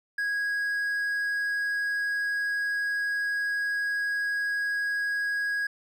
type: tone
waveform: triangle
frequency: 1652 Hz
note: G#6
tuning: 10 cents flat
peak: -24 dBFS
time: 0.18-5.67 s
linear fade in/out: 5 ms
effects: none